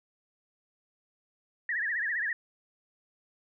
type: tone with vibrato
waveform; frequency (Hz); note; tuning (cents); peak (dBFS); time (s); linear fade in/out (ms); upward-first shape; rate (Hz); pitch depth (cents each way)
sine; 1795; A6; +34; -28; 1.69-2.33; 2; triangle; 15; 180
effects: none